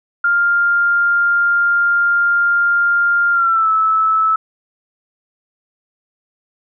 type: tone with pitch glide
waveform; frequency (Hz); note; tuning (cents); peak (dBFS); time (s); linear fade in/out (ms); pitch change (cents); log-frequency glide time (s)
sine; 1400 to 1306.2; F6 to E6; +4 to -16; -11; 0.24-4.36; 5; -120; 3.32-3.69
effects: none